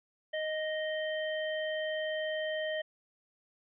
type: harmonic tone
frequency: 622.3 Hz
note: D#5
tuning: in tune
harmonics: 1 / 3 / 5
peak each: -33 / -38 / -42 dBFS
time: 0.33-2.82 s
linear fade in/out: 10 ms
effects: none